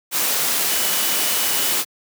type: tone in noise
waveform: sine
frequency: 2960 Hz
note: F#7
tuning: in tune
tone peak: -30 dBFS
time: 0.67-1.78 s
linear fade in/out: 50 ms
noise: white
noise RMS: -20 dBFS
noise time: 0.11-1.85 s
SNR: -13 dB
effects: high-pass 200 Hz 12 dB/octave